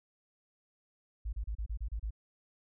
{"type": "tone bursts", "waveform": "sine", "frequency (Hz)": 53.6, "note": "A1", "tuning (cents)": -45, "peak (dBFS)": -33, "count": 8, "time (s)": [1.25, 2.107], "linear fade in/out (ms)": 10, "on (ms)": 80, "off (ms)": 31, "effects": []}